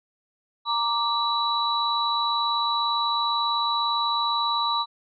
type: tone cluster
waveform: sine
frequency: 934 / 1172 / 3937 Hz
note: A#5 / D6 / B7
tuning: +3 / -4 / -6 cents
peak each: -26 dBFS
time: 0.65-4.86 s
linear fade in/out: 50 ms
effects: none